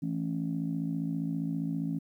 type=chord; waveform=sine; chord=A major; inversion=second; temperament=just; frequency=165 / 220 / 275 Hz; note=E3 / A3 / C#4; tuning=+2 / 0 / -14 cents; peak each=-32 / -36 / -33 dBFS; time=0.02-1.99 s; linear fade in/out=10 ms; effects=tanh soft clip ceiling -21 dBFS + 11-bit